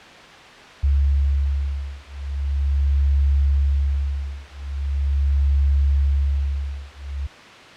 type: beating tone pair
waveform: sine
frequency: 69.6 / 70.01 Hz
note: C#2 / C#2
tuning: +8 / +18 cents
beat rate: 0.41 Hz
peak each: -20 dBFS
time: 0.83-7.27 s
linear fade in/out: 10 ms
effects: white hiss -41 dBFS RMS until 7.76 s + low-pass 3000 Hz 12 dB/octave